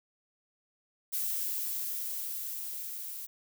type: noise with level ramp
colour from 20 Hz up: violet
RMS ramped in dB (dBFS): -32 to -41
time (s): 1.12-3.27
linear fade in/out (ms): 20
effects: none